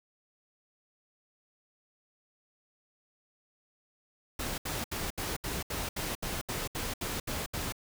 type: noise bursts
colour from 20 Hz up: pink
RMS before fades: -35 dBFS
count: 13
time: 4.39-7.724 s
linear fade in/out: 5 ms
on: 190 ms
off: 72 ms
effects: none